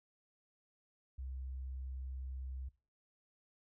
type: tone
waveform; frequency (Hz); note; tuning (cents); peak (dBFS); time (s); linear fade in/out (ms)
sine; 65.41; C2; 0; -40; 1.18-2.69; 10
effects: noise-tail reverb RT60 0.4 s tail -21 dB re dry + tanh soft clip ceiling -36 dBFS